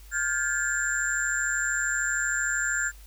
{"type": "tone cluster", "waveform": "sine", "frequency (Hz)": [1413, 1589, 1722, 7320], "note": ["F6", "G6", "A6", "A#8"], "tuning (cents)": [20, 23, -38, -32], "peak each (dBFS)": -30, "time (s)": [0.11, 2.92], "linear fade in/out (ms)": 50, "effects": ["added 50 Hz sine -45 dBFS peak until 3.06 s", "white hiss -55 dBFS RMS until 3.06 s"]}